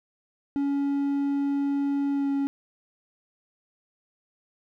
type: tone with pitch glide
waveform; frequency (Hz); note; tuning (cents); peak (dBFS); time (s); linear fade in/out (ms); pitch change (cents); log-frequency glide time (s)
triangle; 280.9 to 278; C#4 to C#4; +23 to +5; -21; 0.56-2.47; 0; -18; 2.12-2.3
effects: none